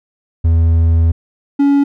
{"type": "tone pair in turn", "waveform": "triangle", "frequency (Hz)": [82.4, 281.8], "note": ["E2", "C#4"], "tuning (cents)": [0, 29], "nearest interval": "octave + major sixth", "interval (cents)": 2129, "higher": "second", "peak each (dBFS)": -6, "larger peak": "neither", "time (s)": [[0.44, 1.12], [1.59, 1.84]], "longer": "first", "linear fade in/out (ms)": 10, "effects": []}